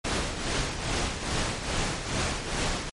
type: noise with tremolo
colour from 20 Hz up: pink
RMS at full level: -26 dBFS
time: 0.04-2.9 s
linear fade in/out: 10 ms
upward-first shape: triangle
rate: 2.4 Hz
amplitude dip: 65%
effects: low-pass 8000 Hz 12 dB/octave + MP3 48 kbps